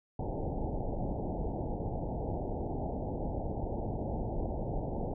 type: low-pass noise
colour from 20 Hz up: pink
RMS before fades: -35 dBFS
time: 0.19-5.14 s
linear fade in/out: 5 ms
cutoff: 870 Hz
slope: 96 dB/octave
effects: none